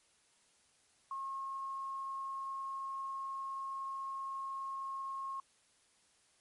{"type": "tone with quantisation", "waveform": "sine", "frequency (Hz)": 1081, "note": "C#6", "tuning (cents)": -44, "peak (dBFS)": -38, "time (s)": [1.11, 5.4], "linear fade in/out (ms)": 2, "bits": 11, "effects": ["white hiss -70 dBFS RMS until 6.4 s", "MP3 48 kbps"]}